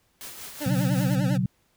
white noise with tremolo, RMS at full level -38 dBFS, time 0.21-1.15 s, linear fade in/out 0 ms, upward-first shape triangle, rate 5.4 Hz, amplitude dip 50%
25% pulse tone with vibrato, 276.1 Hz, C#4, 7 cents flat, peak -25 dBFS, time 0.6-1.38 s, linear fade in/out 20 ms, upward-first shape sine, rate 10 Hz, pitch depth 150 cents each way
sine chord, B suspended second, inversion none, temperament equal, 123.47 / 138.59 / 185 Hz, B2 / C#3 / F#3, 0 / 0 / 0 cents, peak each -26 / -27 / -24 dBFS, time 0.66-1.46 s, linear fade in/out 5 ms
effects pink hiss -67 dBFS RMS until 1.76 s

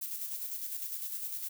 violet noise with tremolo, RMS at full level -37 dBFS, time 0.01-1.49 s, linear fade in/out 10 ms, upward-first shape square, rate 9.9 Hz, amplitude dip 40%, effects none

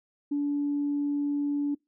sine tone, 288 Hz, D4, 34 cents flat, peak -24 dBFS, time 0.31-1.75 s, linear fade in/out 10 ms, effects noise-tail reverb RT60 0.2 s tail -25 dB re dry + tanh soft clip ceiling -20 dBFS

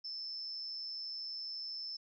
sine tone with amplitude modulation, 5274 Hz, E8, in tune, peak -37 dBFS, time 0.04-1.97 s, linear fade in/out 10 ms, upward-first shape sine, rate 160 Hz, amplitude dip 60%, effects none

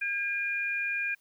sine tone pair together, 1616 / 2420 Hz, G#6 / D#7, -48 / -49 cents, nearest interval perfect fifth, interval 699 cents, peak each -32 / -30 dBFS, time 0.01-1.15 s, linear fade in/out 10 ms, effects white hiss -69 dBFS RMS until 1.2 s

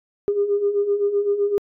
sine beating tone pair, 400 / 407.8 Hz, G4 / G#4, +35 / -32 cents, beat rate 7.8 Hz, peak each -24 / -18 dBFS, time 0.28-1.58 s, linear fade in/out 0 ms, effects tanh soft clip ceiling -10 dBFS

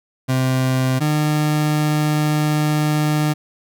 30% pulse tone pair in turn, 130 / 151.29 Hz, C3 / D#3, -11 / -48 cents, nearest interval minor third, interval 263 cents, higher second, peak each -13 dBFS, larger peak neither, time 0.28-1 / 1-3.34 s, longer second, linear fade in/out 20 ms, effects none

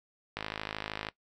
click train, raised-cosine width 0.3 ms, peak -18 dBFS, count 39, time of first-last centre 0.37-1.087 s, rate 53 Hz, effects noise-tail reverb RT60 0.1 s tail -19 dB re dry

